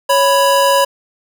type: tone pair together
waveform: square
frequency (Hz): 555 / 988.9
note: C#5 / B5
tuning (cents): +2 / +2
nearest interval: minor seventh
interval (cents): 1000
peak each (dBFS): -13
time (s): 0.09-0.85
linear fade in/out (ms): 10
effects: none